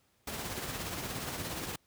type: noise with tremolo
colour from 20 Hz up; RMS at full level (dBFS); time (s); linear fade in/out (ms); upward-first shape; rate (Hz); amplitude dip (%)
pink; -36; 0.27-1.76; 5; triangle; 17; 45
effects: pink hiss -71 dBFS RMS until 1.86 s + high-pass 60 Hz 12 dB/octave